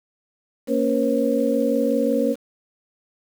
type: tone cluster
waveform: sine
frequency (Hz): 232.1 / 277.7 / 480.7 / 540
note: A#3 / C#4 / B4 / C#5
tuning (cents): -7 / +3 / -47 / -45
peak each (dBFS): -23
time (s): 0.67-2.36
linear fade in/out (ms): 50
effects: 7-bit